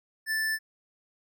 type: tone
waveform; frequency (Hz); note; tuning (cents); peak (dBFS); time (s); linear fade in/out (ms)
square; 1760; A6; 0; -27; 0.26-0.59; 50
effects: none